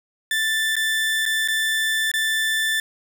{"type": "tone with dropouts", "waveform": "30% pulse", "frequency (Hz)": 1766, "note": "A6", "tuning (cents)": 6, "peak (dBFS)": -17, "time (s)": [0.31, 2.8], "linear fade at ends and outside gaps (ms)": 2, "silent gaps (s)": [[0.756, 0.765], [1.255, 1.261], [1.477, 1.484], [2.116, 2.138]], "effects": []}